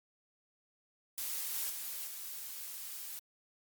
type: noise with level steps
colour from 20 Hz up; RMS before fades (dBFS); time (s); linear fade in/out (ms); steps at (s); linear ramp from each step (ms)
blue; -38 / -36 / -41 / -44; 1.18-3.19; 0; 1.54 / 1.7 / 2.07; 2
effects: Opus 48 kbps